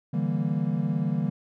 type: chord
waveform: triangle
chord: E half-diminished seventh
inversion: third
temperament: equal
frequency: 146.83 / 164.81 / 196 / 233.1 Hz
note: D3 / E3 / G3 / Bb3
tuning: 0 / 0 / 0 / 0 cents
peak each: -27 / -26 / -28 / -29 dBFS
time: 0.13-1.3 s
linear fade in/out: 10 ms
effects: none